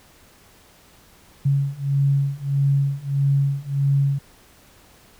sine beating tone pair, 138.5 / 140.1 Hz, C#3 / C#3, -1 / +19 cents, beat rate 1.6 Hz, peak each -21 / -20 dBFS, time 1.45-4.19 s, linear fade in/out 10 ms, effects pink hiss -52 dBFS RMS until 5.19 s

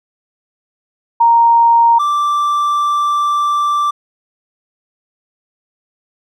sine / triangle tone pair in turn, 931 / 1173 Hz, A#5 / D6, -2 / -2 cents, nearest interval major third, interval 400 cents, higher second, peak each -6 / -10 dBFS, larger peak first, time 1.2-1.99 / 1.99-3.91 s, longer second, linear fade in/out 10 ms, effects none

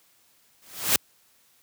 white noise with exponential growth, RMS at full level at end -17 dBFS, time 0.62-0.96 s, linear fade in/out 2 ms, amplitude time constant 73 ms, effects white hiss -62 dBFS RMS until 1.62 s + high-pass 60 Hz 12 dB/octave

